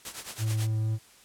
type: noise with tremolo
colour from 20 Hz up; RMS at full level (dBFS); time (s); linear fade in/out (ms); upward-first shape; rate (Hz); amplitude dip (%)
white; -35; 0.05-0.67; 2; triangle; 9.2; 85
type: tone with vibrato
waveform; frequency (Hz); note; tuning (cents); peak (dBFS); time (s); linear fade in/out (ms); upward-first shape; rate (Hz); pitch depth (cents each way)
triangle; 109.7; A2; -5; -23; 0.38-0.99; 50; sine; 4.3; 8
effects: white hiss -56 dBFS RMS until 1.24 s + low-pass 11000 Hz 12 dB/octave